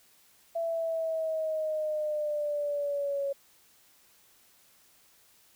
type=linear sweep; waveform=sine; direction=down; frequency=669 to 554.4 Hz; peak=-28 dBFS; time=0.55-3.33 s; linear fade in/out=10 ms; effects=white hiss -62 dBFS RMS until 5.55 s

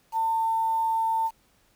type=tone with quantisation; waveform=sine; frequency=899 Hz; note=A5; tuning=37 cents sharp; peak=-22 dBFS; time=0.12-1.31 s; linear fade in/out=50 ms; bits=8; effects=pink hiss -64 dBFS RMS until 1.75 s

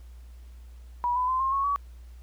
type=tone with pitch steps; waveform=sine; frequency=971 / 1001.8 / 1033.5 / 1066.2 / 1100 / 1134.9 Hz; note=B5 / B5 / C6 / C6 / C#6 / C#6; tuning=-30 / +24 / -22 / +32 / -14 / +40 cents; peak=-23 dBFS; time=1.04-1.76 s; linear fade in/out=0 ms; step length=120 ms; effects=added 60 Hz sine -43 dBFS peak until 2.22 s + pink hiss -63 dBFS RMS until 2.22 s

